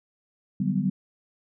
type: chord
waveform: sine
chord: G major seventh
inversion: second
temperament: equal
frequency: 146.83 / 185 / 196 / 246.9 Hz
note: D3 / F#3 / G3 / B3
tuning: 0 / 0 / 0 / 0 cents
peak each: -30 / -27 / -26 / -30 dBFS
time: 0.6-0.9 s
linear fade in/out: 5 ms
effects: none